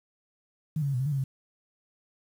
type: tone with pitch steps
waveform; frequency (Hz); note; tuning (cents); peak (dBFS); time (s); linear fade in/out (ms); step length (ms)
sine; 155.7 / 141.3 / 138.6 / 123.5 / 133.8 / 149.5 / 137.8 / 133.5; D#3 / C#3 / C#3 / B2 / C3 / D3 / C#3 / C3; +2 / +34 / 0 / 0 / +39 / +31 / -10 / +35; -25; 0.76-1.24; 5; 60
effects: 9-bit